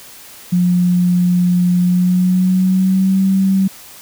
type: tone with pitch glide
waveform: sine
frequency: 178.2 to 192.1 Hz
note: F3 to G3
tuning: +35 to -35 cents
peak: -10 dBFS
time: 0.52-3.68 s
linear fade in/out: 10 ms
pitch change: +130 cents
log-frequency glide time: 1.8-3.23 s
effects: white hiss -38 dBFS RMS until 4.01 s